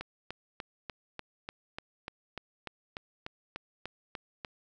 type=click train; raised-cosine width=0.3 ms; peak=-22 dBFS; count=16; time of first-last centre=0.01-4.448 s; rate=3.38 Hz; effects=none